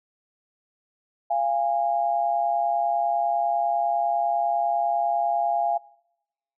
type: tone pair together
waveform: sine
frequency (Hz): 690 / 820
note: F5 / G#5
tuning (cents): -21 / -22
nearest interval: minor third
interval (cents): 299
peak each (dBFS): -23 / -24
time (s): 1.3-5.78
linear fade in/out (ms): 10
effects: noise-tail reverb RT60 0.9 s tail -24 dB re dry